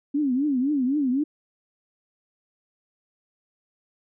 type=tone with vibrato; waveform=sine; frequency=273.2 Hz; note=C#4; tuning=25 cents flat; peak=-20 dBFS; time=0.14-1.24 s; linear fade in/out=10 ms; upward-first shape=triangle; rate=3.9 Hz; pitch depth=210 cents each way; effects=none